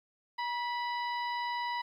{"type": "harmonic tone with a mistuned harmonic", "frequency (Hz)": 987.8, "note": "B5", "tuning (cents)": 0, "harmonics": [1, 2, 3, 4, 5], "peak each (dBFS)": [-33, -39, -47, -46, -49], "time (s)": [0.38, 1.82], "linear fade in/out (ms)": 10, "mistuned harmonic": 1, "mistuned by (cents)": -50, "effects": ["11-bit"]}